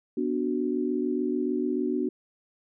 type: chord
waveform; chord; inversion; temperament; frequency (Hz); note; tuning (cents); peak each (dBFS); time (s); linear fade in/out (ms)
sine; B minor; none; equal; 246.9 / 293.7 / 370; B3 / D4 / F#4; 0 / 0 / 0; -29; 0.17-2.09; 5
effects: none